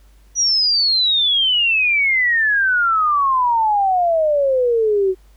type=exponential sweep; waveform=sine; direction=down; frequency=5880 to 368.1 Hz; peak=-13 dBFS; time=0.35-5.15 s; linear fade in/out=50 ms; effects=added 50 Hz sine -46 dBFS peak until 5.36 s + pink hiss -58 dBFS RMS until 5.36 s